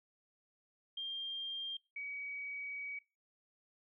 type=tone pair in turn; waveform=sine; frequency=3195 / 2266 Hz; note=G7 / C#7; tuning=+32 / +37 cents; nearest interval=tritone; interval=595 cents; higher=first; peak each=-38 / -40 dBFS; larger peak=first; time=0.97-1.77 / 1.96-2.99 s; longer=second; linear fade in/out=5 ms; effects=noise-tail reverb RT60 0.3 s tail -22 dB re dry